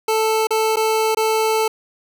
25% pulse tone with dropouts, 440 Hz, A4, in tune, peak -12 dBFS, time 0.08-1.68 s, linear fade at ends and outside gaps 5 ms, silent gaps 0.471-0.506 / 0.76-0.768 / 1.148-1.17 s, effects none

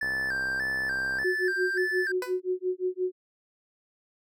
triangle tone with vibrato, 1661 Hz, G#6, in tune, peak -25 dBFS, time 0.01-2.12 s, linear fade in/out 5 ms, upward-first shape square, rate 1.7 Hz, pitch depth 87 cents each way
click train, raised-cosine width 1 ms, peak -27 dBFS, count 80, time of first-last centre 0.03-1.231 s, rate 65.8 Hz
sine tone with tremolo, 367.3 Hz, F#4, 13 cents flat, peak -23 dBFS, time 1.24-3.12 s, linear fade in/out 10 ms, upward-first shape sine, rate 5.7 Hz, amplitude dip 100%
15% pulse tone with exponential decay, 499.3 Hz, B4, 19 cents sharp, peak -23 dBFS, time 2.22-2.4 s, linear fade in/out 2 ms, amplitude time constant 39 ms
effects none

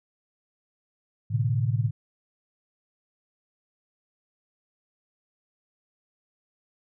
sine tone cluster, 111.1 / 129.1 / 149.1 Hz, A2 / C3 / D3, +17 / -23 / +27 cents, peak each -24 / -27 / -30 dBFS, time 1.3-1.91 s, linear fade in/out 20 ms, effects none

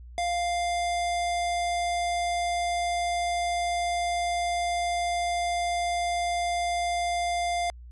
square tone, 698.5 Hz, F5, in tune, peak -26 dBFS, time 0.18-7.7 s, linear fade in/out 0 ms, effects added 60 Hz sine -42 dBFS peak until 7.91 s + resampled to 24000 Hz

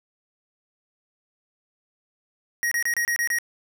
square tone bursts, 1888 Hz, A#6, 22 cents sharp, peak -22 dBFS, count 7, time 2.63-3.386 s, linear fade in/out 0 ms, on 84 ms, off 28 ms, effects none

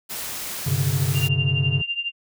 white noise, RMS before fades -31 dBFS, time 0.09-1.29 s, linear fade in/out 20 ms
triangle chord, G suspended fourth, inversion none, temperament equal with one note detuned, 98 / 130.81 / 144.48 Hz, G2 / C3 / D3, 0 / 0 / -28 cents, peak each -24 / -21 / -21 dBFS, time 0.66-1.82 s, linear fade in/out 10 ms
sine tone with tremolo, 2789 Hz, F7, 3 cents flat, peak -20 dBFS, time 1.14-2.12 s, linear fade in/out 50 ms, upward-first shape triangle, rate 12 Hz, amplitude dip 90%
effects none

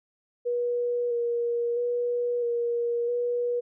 sine tone with vibrato, 478.4 Hz, A#4, 45 cents sharp, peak -24 dBFS, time 0.45-3.61 s, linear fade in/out 20 ms, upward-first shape square, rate 0.76 Hz, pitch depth 18 cents each way, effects none

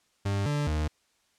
40% pulse tone with pitch steps, 99.7 / 146.5 / 76.5 Hz, G2 / D3 / D#2, +30 / -4 / -29 cents, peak -25 dBFS, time 0.25-0.88 s, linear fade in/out 10 ms, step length 210 ms, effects white hiss -69 dBFS RMS until 1.38 s + low-pass 8000 Hz 12 dB/octave

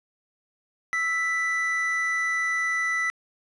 triangle tone pair together, 1318.5 / 1978.5 Hz, E6 / B6, 0 / +3 cents, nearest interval perfect fifth, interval 703 cents, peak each -29 / -22 dBFS, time 0.93-3.1 s, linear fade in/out 0 ms, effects resampled to 24000 Hz + 9-bit

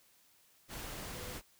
sine tone in noise, 498.6 Hz, B4, 16 cents sharp, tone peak -50 dBFS, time 1.12-1.39 s, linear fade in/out 50 ms, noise pink, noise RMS -44 dBFS, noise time 0.68-1.42 s, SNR -9 dB, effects white hiss -67 dBFS RMS until 1.59 s

